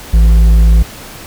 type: tone with hard clipping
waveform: triangle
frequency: 55 Hz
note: A1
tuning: in tune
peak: -5 dBFS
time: 0.13-0.83 s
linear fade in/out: 10 ms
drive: 9 dB
effects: pink hiss -31 dBFS RMS until 1.26 s